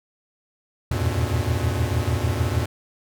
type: tone cluster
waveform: square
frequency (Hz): 79.1 / 85.7 / 97.7 / 115.7 / 122.3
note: D#2 / F2 / G2 / A#2 / B2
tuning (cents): +29 / -32 / -5 / -13 / -16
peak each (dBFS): -28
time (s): 0.91-2.66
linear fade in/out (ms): 5
effects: none

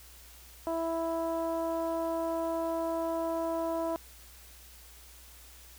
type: tone with low-pass filter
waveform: 15% pulse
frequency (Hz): 329.6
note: E4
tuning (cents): 0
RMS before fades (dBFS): -32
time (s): 0.67-3.96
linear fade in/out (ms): 0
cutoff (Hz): 790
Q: 1.8
effects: added 60 Hz sine -54 dBFS peak until 5.78 s + white hiss -54 dBFS RMS until 5.78 s

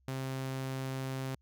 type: tone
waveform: sawtooth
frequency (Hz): 132.5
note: C3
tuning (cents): +22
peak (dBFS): -31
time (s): 0.08-1.35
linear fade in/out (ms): 2
effects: added 65 Hz sine -66 dBFS peak until 1.41 s

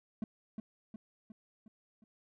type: tone with echo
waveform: triangle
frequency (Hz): 217.5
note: A3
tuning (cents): -20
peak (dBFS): -31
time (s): 0.22-0.24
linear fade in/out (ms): 2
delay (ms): 360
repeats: 5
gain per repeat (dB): -5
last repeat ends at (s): 2.04
effects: none

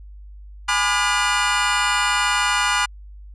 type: chord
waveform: 25% pulse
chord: G# diminished seventh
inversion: none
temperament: just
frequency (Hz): 830.6 / 996.7 / 1196.1 / 1435.3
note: G#5 / B5 / D6 / F6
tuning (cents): 0 / +16 / +31 / +47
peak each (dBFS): -22 / -19 / -20 / -18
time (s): 0.68-2.86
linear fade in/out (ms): 10
effects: added 50 Hz sine -37 dBFS peak until 3.34 s + resampled to 22050 Hz

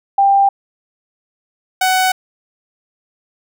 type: tone pair in turn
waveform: sine / sawtooth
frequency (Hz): 792 / 747.5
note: G5 / F#5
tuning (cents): +18 / +17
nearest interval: minor second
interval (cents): 101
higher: first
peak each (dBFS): -8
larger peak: neither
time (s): 0.18-0.49 / 1.81-2.12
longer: neither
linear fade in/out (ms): 5
effects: none

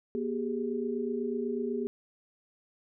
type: tone cluster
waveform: sine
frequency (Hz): 239.6 / 387.8 / 415.9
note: A#3 / G4 / G#4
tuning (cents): +48 / -19 / +2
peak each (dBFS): -33 / -35 / -34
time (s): 0.15-1.87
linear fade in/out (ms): 0
effects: none

